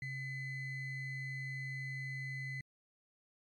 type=ring-modulated tone; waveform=triangle; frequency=1074 Hz; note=C6; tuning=45 cents sharp; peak=-34 dBFS; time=0.02-2.61 s; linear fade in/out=2 ms; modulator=940 Hz; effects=MP3 96 kbps